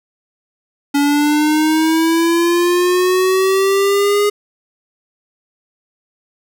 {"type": "linear sweep", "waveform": "square", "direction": "up", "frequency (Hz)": [283, 414], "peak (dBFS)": -12, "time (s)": [0.94, 4.3], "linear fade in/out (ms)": 10, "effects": []}